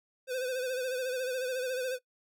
square tone with vibrato, 510 Hz, C5, 44 cents flat, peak -32 dBFS, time 0.27-1.99 s, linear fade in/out 50 ms, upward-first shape sine, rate 14 Hz, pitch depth 57 cents each way, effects noise-tail reverb RT60 0.1 s tail -20 dB re dry

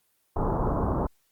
pink low-pass noise, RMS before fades -26 dBFS, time 0.36-1.07 s, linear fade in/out 5 ms, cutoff 1200 Hz, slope 48 dB/octave, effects white hiss -70 dBFS RMS until 1.31 s + Opus 32 kbps

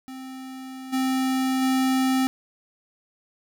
square tone with level steps, 261.6 Hz, C4, in tune, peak -36 / -22 / -20 dBFS, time 0.08-2.27 s, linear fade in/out 0 ms, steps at 0.92 / 1.61 s, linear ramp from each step 20 ms, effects none

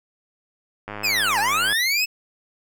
click train, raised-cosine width 0.5 ms, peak -17 dBFS, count 89, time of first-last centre 0.88-1.726 s, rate 104 Hz
25% pulse linear two-way sweep, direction down then up, 2640 to 784 to 2640 Hz, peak -15 dBFS, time 1.03-2.06 s, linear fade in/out 20 ms, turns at 1.39 s
effects none

